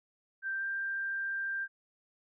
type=tone with pitch glide; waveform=sine; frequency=1568 to 1583.5 Hz; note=G6 to G6; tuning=0 to +17 cents; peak=-32 dBFS; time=0.42-1.68 s; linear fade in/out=50 ms; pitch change=+17 cents; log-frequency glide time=0.55-0.64 s; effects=none